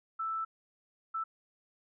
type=tone bursts at uneven times; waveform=sine; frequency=1321 Hz; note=E6; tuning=3 cents sharp; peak=-32 dBFS; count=2; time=0.19-0.45 / 1.14-1.24 s; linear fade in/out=10 ms; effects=none